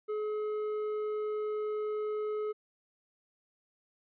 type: tone with hard clipping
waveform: sine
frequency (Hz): 425.1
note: G#4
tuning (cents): +40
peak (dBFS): -33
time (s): 0.08-2.53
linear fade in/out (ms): 20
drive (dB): 6
effects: resampled to 8000 Hz